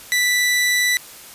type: tone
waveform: sawtooth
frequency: 1975.5 Hz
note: B6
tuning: in tune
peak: -12 dBFS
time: 0.12-0.97 s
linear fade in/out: 0 ms
effects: white hiss -40 dBFS RMS until 1.34 s + resampled to 32000 Hz